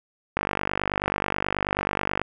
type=click train; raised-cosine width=0.5 ms; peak=-8 dBFS; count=92; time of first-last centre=0.37-2.216 s; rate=49.3 Hz; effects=none

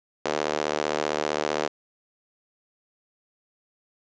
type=tone with high-pass filter; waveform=sawtooth; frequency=75.4 Hz; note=D2; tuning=46 cents sharp; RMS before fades=-27 dBFS; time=0.25-1.68 s; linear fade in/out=5 ms; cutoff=470 Hz; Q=1.5; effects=resampled to 16000 Hz + 8-bit

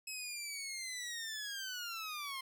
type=linear sweep; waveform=15% pulse; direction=down; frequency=2580 to 1046.5 Hz; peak=-34 dBFS; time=0.07-2.41 s; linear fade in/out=5 ms; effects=none

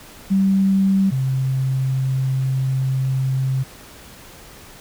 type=tone pair in turn; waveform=sine; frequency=193.6 / 132.19 Hz; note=G3 / C3; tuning=-21 / +18 cents; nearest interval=perfect fifth; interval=661 cents; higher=first; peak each=-13 / -17 dBFS; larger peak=first; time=0.3-1.11 / 1.11-3.64 s; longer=second; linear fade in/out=20 ms; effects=pink hiss -42 dBFS RMS until 4.8 s

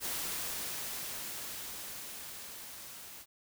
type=noise with level ramp; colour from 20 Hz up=white; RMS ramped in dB=-36 to -49 dBFS; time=0-3.26 s; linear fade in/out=50 ms; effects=none

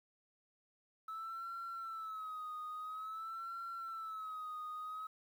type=tone with vibrato; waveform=sine; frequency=1300 Hz; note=E6; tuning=24 cents flat; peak=-40 dBFS; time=1.08-5.07 s; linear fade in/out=5 ms; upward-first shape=sine; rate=0.49 Hz; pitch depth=82 cents each way; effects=tanh soft clip ceiling -39 dBFS + 11-bit

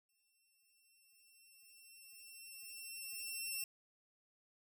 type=tone with exponential growth; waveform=10% pulse; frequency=2702 Hz; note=E7; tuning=42 cents sharp; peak=-30 dBFS; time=0.09-3.64 s; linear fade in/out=2 ms; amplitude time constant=770 ms; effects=none

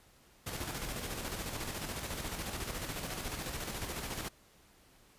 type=noise with tremolo; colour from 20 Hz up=pink; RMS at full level=-38 dBFS; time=0.46-4.29 s; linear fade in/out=10 ms; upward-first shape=square; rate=14 Hz; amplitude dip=40%; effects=pink hiss -63 dBFS RMS until 5.18 s + resampled to 32000 Hz

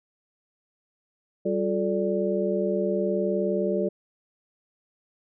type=tone cluster; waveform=sine; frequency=193.7 / 355.3 / 434.6 / 584 Hz; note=G3 / F4 / A4 / D5; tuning=-20 / +30 / -21 / -10 cents; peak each=-28 dBFS; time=1.45-3.89 s; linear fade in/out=10 ms; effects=none

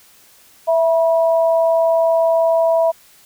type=tone pair together; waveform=sine; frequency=659.3 / 968.1 Hz; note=E5 / B5; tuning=0 / -35 cents; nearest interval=perfect fifth; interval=665 cents; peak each=-12 / -22 dBFS; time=0.67-2.92 s; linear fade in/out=20 ms; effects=white hiss -49 dBFS RMS until 3.25 s

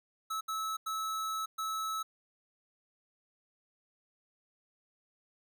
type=tone bursts at uneven times; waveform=square; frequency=1300 Hz; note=E6; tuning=24 cents flat; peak=-34 dBFS; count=4; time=0.3-0.41 / 0.48-0.77 / 0.86-1.46 / 1.58-2.03 s; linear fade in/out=10 ms; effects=none

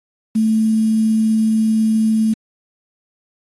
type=tone with quantisation; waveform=sine; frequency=220 Hz; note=A3; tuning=in tune; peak=-12 dBFS; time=0.35-2.34 s; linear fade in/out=10 ms; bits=6; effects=AAC 32 kbps

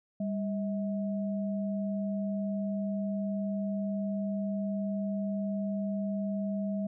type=tone pair together; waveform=sine; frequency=199.33 / 640 Hz; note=G3 / D#5; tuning=+29 / +49 cents; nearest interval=octave + minor sixth; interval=2020 cents; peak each=-30 / -38 dBFS; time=0.2-6.87 s; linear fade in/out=5 ms; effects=none

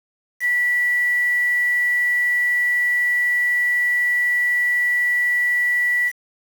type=tone with quantisation; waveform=sine; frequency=1956 Hz; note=B6; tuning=17 cents flat; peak=-16 dBFS; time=0.4-6.12 s; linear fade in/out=50 ms; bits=6; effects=none

